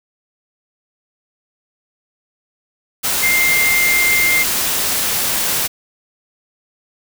sine tone in noise, 2103 Hz, C7, 8 cents sharp, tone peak -13 dBFS, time 3.22-4.44 s, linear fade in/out 20 ms, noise white, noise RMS -18 dBFS, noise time 3.03-5.68 s, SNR +2 dB, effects none

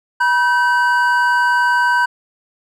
triangle tone pair together, 970 / 1539.8 Hz, B5 / G6, -31 / -31 cents, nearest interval minor sixth, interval 800 cents, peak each -13 dBFS, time 0.2-2.06 s, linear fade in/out 10 ms, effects none

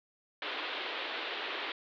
white band-pass noise, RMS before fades -38 dBFS, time 0.42-1.72 s, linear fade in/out 2 ms, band 290 to 3800 Hz, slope 48 dB/octave, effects none

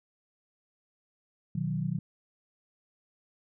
sine chord, B major, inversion none, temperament equal, 123.47 / 155.56 / 185 Hz, B2 / D#3 / F#3, 0 / 0 / 0 cents, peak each -35 / -31 / -33 dBFS, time 1.55-1.99 s, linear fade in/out 5 ms, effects none

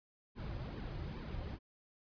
brown noise with flanger, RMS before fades -43 dBFS, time 0.35-1.59 s, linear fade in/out 50 ms, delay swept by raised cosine 1.4 to 4.7 ms, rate 2.4 Hz, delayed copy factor -0.7, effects resampled to 11025 Hz

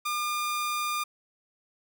sawtooth tone, 1206 Hz, D6, 46 cents sharp, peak -24 dBFS, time 0.05-1.04 s, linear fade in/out 10 ms, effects none

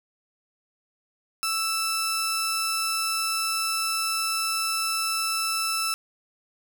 25% pulse tone pair together, 1323 / 5292 Hz, E6 / E8, +6 / +6 cents, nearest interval 2 octaves, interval 2400 cents, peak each -23 dBFS, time 1.43-5.94 s, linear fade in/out 0 ms, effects none

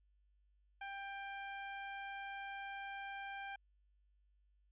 20% pulse tone, 791 Hz, G5, 15 cents sharp, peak -39 dBFS, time 0.81-3.56 s, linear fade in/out 5 ms, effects added 50 Hz sine -70 dBFS peak until 4.71 s + resampled to 8000 Hz

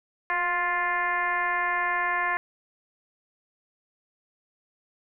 sine tone with frequency modulation, 1403 Hz, F6, 8 cents sharp, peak -23 dBFS, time 0.3-2.37 s, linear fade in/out 0 ms, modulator 348 Hz, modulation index 2, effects none

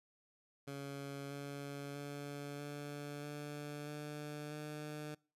15% pulse tone with pitch steps, 140 / 141.71 / 143.44 / 145.19 / 146.96 / 148.75 / 150.57 Hz, C#3 / C#3 / D3 / D3 / D3 / D3 / D3, +18 / +39 / -40 / -19 / +2 / +22 / +44 cents, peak -37 dBFS, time 0.67-5.15 s, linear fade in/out 10 ms, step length 640 ms, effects noise-tail reverb RT60 0.4 s tail -26 dB re dry + resampled to 32000 Hz

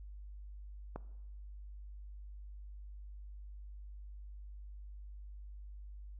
click, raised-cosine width 1 ms, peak -27 dBFS, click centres 0.96 s, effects noise-tail reverb RT60 1.0 s tail -18 dB re dry + added 50 Hz sine -46 dBFS peak until 6.19 s

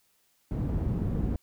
white low-pass noise, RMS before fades -29 dBFS, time 0.51-1.36 s, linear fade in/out 2 ms, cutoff 160 Hz, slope 12 dB/octave, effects white hiss -69 dBFS RMS until 1.42 s

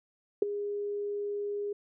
sine tone with ADSR envelope, 409.3 Hz, G#4, 25 cents flat, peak -17 dBFS, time 0.42-1.73 s, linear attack 4 ms, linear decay 10 ms, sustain -14 dB, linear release 6 ms, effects none

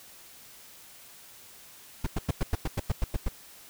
brown noise bursts, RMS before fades -25 dBFS, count 11, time 2.04-3.286 s, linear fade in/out 5 ms, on 26 ms, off 96 ms, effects white hiss -51 dBFS RMS until 3.69 s

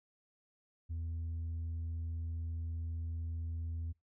triangle tone with tanh clipping, 82.41 Hz, E2, in tune, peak -37 dBFS, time 0.89-3.93 s, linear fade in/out 20 ms, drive 7 dB, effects noise-tail reverb RT60 0.2 s tail -25 dB re dry

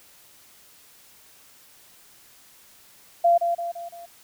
sine tone with echo, 687 Hz, F5, 29 cents flat, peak -14 dBFS, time 3.24-3.38 s, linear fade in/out 10 ms, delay 170 ms, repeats 4, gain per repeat -6 dB, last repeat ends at 4.06 s, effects white hiss -53 dBFS RMS until 4.23 s

